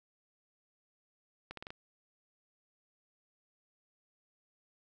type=accelerating click train; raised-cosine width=0.3 ms; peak=-27 dBFS; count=5; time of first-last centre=1.51-1.705 s; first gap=63 ms; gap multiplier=0.83; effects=none